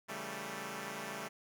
5% pulse chord, A dominant seventh, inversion first, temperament equal, 138.59 / 164.81 / 196 / 220 Hz, C#3 / E3 / G3 / A3, 0 / 0 / 0 / 0 cents, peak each -37 / -39 / -33 / -33 dBFS, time 0.08-1.29 s, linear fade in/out 20 ms, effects none

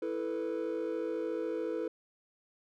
triangle chord, E suspended fourth, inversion none, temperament equal, 329.6 / 440 / 493.9 Hz, E4 / A4 / B4, 0 / 0 / 0 cents, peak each -34 dBFS, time 0.02-1.88 s, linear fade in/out 5 ms, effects tanh soft clip ceiling -25 dBFS

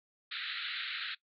white band-pass noise, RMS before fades -39 dBFS, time 0.31-1.15 s, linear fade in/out 10 ms, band 1300 to 4200 Hz, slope 96 dB/octave, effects noise-tail reverb RT60 0.1 s tail -19 dB re dry

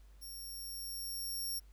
10% pulse tone with level ramp, 5520 Hz, F8, 21 cents flat, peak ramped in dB -40 to -30 dBFS, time 0.21-1.6 s, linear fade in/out 20 ms, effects added 50 Hz sine -55 dBFS peak until 1.72 s + pink hiss -71 dBFS RMS until 1.72 s

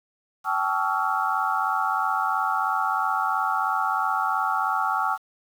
sine tone cluster, 770 / 866 / 1130 / 1300 / 1383 Hz, G5 / A5 / C#6 / E6 / F6, -31 / -28 / +33 / -24 / -17 cents, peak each -28 dBFS, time 0.44-5.18 s, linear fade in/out 50 ms, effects 8-bit

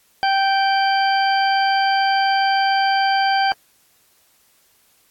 harmonic tone, 781 Hz, G5, 7 cents flat, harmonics 1 / 2 / 3 / 4 / 6, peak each -16 / -22 / -29 / -28 / -27 dBFS, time 0.23-3.52 s, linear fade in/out 0 ms, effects white hiss -58 dBFS RMS until 5.1 s + AAC 64 kbps

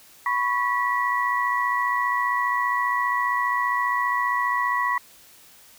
sine tone cluster, 991 / 1106 / 1943 Hz, B5 / C#6 / B6, +6 / -4 / -29 cents, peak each -25 dBFS, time 0.26-4.98 s, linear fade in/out 2 ms, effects white hiss -51 dBFS RMS until 5.78 s

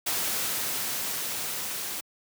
white noise with level ramp, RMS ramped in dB -28 to -34 dBFS, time 0.06-2.01 s, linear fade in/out 10 ms, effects high-pass 100 Hz 12 dB/octave

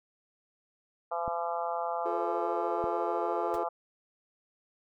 harmonic tone, 170 Hz, F3, 46 cents flat, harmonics 3 / 4 / 5 / 6 / 7 / 8, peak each -38 / -34 / -35 / -41 / -38 / -45 dBFS, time 1.11-3.69 s, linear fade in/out 10 ms
clicks, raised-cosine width 3 ms, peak -27 dBFS, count 2, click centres 1.279 / 2.841 s
triangle chord, F major, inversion none, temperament just, 349.2 / 436.5 / 523.8 Hz, F4 / A4 / C5, 0 / -14 / +2 cents, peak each -34 / -34 / -39 dBFS, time 2.05-3.64 s, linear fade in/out 10 ms
pink noise with exponential decay, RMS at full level -43 dBFS, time 3.54-3.62 s, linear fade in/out 0 ms, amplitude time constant 17 ms
effects none

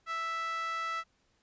5% pulse tone with band-pass filter, 659.3 Hz, E5, in tune, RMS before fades -35 dBFS, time 0.06-1.04 s, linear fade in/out 50 ms, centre 1500 Hz, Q 9.2, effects pink hiss -72 dBFS RMS until 1.42 s + resampled to 16000 Hz

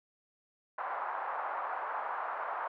pink band-pass noise, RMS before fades -37 dBFS, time 0.78-2.68 s, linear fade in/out 5 ms, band 760 to 1300 Hz, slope 24 dB/octave, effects none

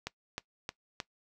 click train, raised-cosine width 0.2 ms, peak -18 dBFS, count 4, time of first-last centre 0.07-1.002 s, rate 3.22 Hz, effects noise-tail reverb RT60 0.1 s tail -20 dB re dry

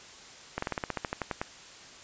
slowing click train, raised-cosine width 0.5 ms, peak -15 dBFS, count 13, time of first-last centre 0.58-1.415 s, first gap 44 ms, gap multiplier 1.08, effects white hiss -49 dBFS RMS until 2.03 s + resampled to 16000 Hz

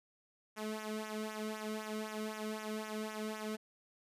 sawtooth tone with flanger, 215.7 Hz, A3, 34 cents flat, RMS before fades -41 dBFS, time 0.56-3.57 s, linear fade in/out 20 ms, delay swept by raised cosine 0.22 to 1.2 ms, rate 3.9 Hz, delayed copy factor -0.8, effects resampled to 32000 Hz

